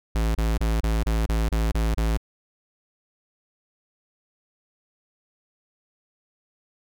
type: tone bursts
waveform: square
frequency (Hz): 55.1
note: A1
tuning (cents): +3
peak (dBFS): -21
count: 9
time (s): 0.15-2.174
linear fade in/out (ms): 5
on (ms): 200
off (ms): 28
effects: none